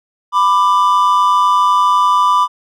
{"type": "tone pair together", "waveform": "triangle", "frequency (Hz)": [994, 1182.1], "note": ["B5", "D6"], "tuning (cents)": [11, 11], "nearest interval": "minor third", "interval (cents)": 300, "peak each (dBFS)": -10, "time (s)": [0.32, 2.48], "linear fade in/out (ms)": 50, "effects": []}